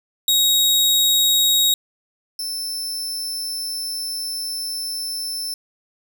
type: tone pair in turn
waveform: sawtooth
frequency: 3780 / 5304 Hz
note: A#7 / E8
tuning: +23 / +10 cents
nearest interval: tritone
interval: 587 cents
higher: second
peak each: -11 / -22 dBFS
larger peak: first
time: 0.28-1.74 / 2.39-5.54 s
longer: second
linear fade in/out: 2 ms
effects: none